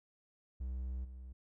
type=tone with level steps; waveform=triangle; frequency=63.5 Hz; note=B1; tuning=49 cents sharp; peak=-35 / -44 dBFS; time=0.6-1.33 s; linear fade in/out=10 ms; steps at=1.04 s; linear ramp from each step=10 ms; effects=none